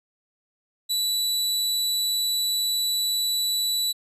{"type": "tone", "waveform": "sawtooth", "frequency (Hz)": 3951, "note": "B7", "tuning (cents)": 0, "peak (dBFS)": -19, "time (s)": [0.89, 3.93], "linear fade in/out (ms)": 20, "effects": ["resampled to 32000 Hz"]}